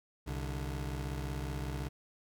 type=tone pair together; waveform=25% pulse; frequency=65.41 / 146.83 Hz; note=C2 / D3; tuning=0 / 0 cents; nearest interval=octave + major second; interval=1400 cents; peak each=-33 / -38 dBFS; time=0.26-1.89 s; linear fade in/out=20 ms; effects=none